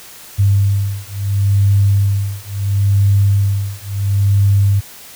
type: beating tone pair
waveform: sine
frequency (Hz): 99.3 / 100.03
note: G2 / G2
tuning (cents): +23 / +36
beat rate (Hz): 0.73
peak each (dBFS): -14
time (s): 0.38-4.81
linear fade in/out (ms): 20
effects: white hiss -37 dBFS RMS until 5.15 s